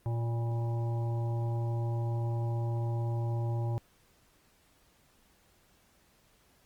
harmonic tone with a mistuned harmonic, 116.5 Hz, A#2, 1 cent flat, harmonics 1 / 3 / 5 / 7 / 8, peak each -29 / -42 / -45 / -45 / -51 dBFS, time 0.06-3.78 s, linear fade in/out 0 ms, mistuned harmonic 8, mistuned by +73 cents, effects pink hiss -66 dBFS RMS until 6.65 s + Opus 32 kbps

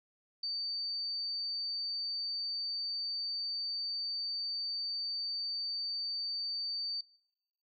sine tone, 4594 Hz, D8, 39 cents flat, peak -33 dBFS, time 0.43-7.01 s, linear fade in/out 5 ms, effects noise-tail reverb RT60 0.9 s tail -24 dB re dry + MP3 32 kbps

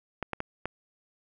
clicks, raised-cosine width 0.5 ms, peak -16 dBFS, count 4, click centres 0.227 / 0.333 / 0.404 / 0.656 s, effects none

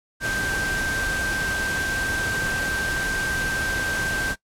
sine tone in noise, 1568 Hz, G6, in tune, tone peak -24 dBFS, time 0.2-4.36 s, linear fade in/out 50 ms, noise pink, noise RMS -29 dBFS, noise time 0.2-4.36 s, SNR +2 dB, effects noise-tail reverb RT60 0.1 s tail -19 dB re dry + low-pass 11000 Hz 12 dB/octave

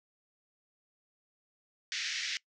pink band-pass noise, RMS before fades -36 dBFS, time 1.92-2.37 s, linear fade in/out 0 ms, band 1700 to 6300 Hz, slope 48 dB/octave, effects noise-tail reverb RT60 0.1 s tail -21 dB re dry

